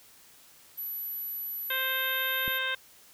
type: tone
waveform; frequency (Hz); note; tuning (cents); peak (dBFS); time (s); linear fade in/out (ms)
sine; 11840; F#9; 0; -33; 0.77-2.59; 20
type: harmonic tone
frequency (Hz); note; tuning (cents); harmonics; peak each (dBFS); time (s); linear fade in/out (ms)
523.3; C5; 0; 1 / 2 / 3 / 4 / 5 / 6 / 7; -41 / -39 / -31 / -38 / -37 / -37 / -36; 1.7-2.75; 5
type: click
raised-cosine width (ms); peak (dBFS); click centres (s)
3; -26; 2.479
effects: white hiss -56 dBFS RMS until 3.13 s